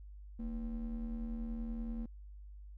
triangle ring-modulated tone, 134.4 Hz, C3, 47 cents sharp, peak -32 dBFS, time 0.39-2.06 s, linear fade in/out 5 ms, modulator 94.8 Hz, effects added 50 Hz sine -48 dBFS peak until 2.77 s

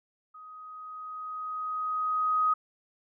sine tone with level ramp, 1255 Hz, D#6, 15 cents sharp, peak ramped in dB -45 to -21 dBFS, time 0.34-2.54 s, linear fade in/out 10 ms, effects none

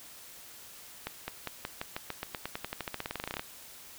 accelerating click train, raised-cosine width 0.3 ms, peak -18 dBFS, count 27, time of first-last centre 1.07-3.395 s, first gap 210 ms, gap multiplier 0.92, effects white hiss -50 dBFS RMS until 3.98 s

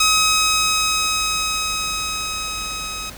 10% pulse tone with level ramp, 1270 Hz, D#6, 35 cents sharp, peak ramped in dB -5 to -19 dBFS, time 0-3.1 s, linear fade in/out 5 ms, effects added 50 Hz sine -38 dBFS peak until 3.17 s + pink hiss -38 dBFS RMS until 3.17 s

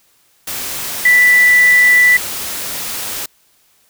sine tone in noise, 1975.5 Hz, B6, in tune, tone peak -6 dBFS, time 1.05-2.17 s, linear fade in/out 5 ms, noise white, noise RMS -23 dBFS, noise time 0.47-3.26 s, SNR +14 dB, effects white hiss -55 dBFS RMS until 3.89 s

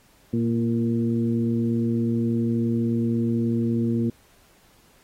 harmonic tone with a mistuned harmonic, 116.54 Hz, A#2, in tune, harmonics 1 / 2 / 3 / 4, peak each -26 / -22 / -29 / -36 dBFS, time 0.33-4.1 s, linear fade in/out 5 ms, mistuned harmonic 3, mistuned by -25 cents, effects pink hiss -58 dBFS RMS until 5.03 s + AAC 48 kbps

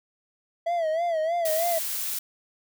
triangle tone with vibrato, 659.3 Hz, E5, in tune, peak -21 dBFS, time 0.66-1.79 s, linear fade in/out 10 ms, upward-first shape sine, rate 3.2 Hz, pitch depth 100 cents each way
blue noise, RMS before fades -30 dBFS, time 1.45-2.19 s, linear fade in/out 5 ms
effects none

